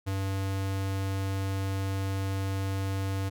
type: tone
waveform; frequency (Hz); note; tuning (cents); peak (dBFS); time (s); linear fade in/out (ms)
square; 96.9; G2; -20; -29; 0.06-3.3; 20
effects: none